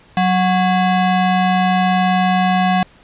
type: ring-modulated tone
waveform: square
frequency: 459.5 Hz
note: A#4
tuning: 25 cents flat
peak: -10 dBFS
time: 0.17-2.83 s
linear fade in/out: 2 ms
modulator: 274 Hz
effects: pink hiss -48 dBFS RMS until 3.03 s + resampled to 8000 Hz